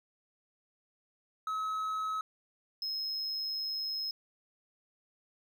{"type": "tone pair in turn", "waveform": "triangle", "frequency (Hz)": [1284, 5150], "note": ["E6", "E8"], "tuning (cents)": [-46, -41], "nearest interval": "2 octaves", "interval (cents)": 2405, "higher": "second", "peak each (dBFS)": [-30, -32], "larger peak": "first", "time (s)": [[1.47, 2.21], [2.82, 4.11]], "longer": "second", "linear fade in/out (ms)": 2, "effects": []}